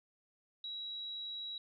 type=tone; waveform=sine; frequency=3877 Hz; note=B7; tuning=33 cents flat; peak=-40 dBFS; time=0.64-1.58 s; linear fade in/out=2 ms; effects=none